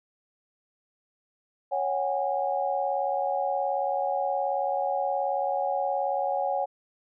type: chord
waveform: sine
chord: C# suspended fourth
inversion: none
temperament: equal with one note detuned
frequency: 554.4 / 740 / 818.7 Hz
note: C#5 / F#5 / G#5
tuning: 0 / 0 / -25 cents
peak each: -29 dBFS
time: 1.71-6.66 s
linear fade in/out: 20 ms
effects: none